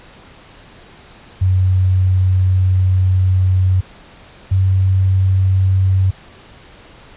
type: tone pair in turn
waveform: sine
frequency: 93.1 / 94.73 Hz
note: F#2 / F#2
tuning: +11 / +41 cents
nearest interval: unison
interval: 30 cents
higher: second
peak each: -10 dBFS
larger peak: neither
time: 1.41-3.81 / 4.51-6.11 s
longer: first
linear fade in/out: 10 ms
effects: pink hiss -42 dBFS RMS until 7.16 s + resampled to 8000 Hz